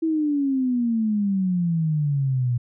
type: exponential sweep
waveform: sine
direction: down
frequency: 328.1 to 119.2 Hz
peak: -19 dBFS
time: 0.02-2.58 s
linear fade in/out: 10 ms
effects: none